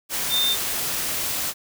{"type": "tone in noise", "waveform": "sine", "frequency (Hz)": 3608, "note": "A7", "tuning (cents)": 43, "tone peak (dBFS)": -19, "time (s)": [0.29, 0.57], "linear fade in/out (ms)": 50, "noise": "white", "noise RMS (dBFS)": -26, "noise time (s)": [0.09, 1.54], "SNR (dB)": 4, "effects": []}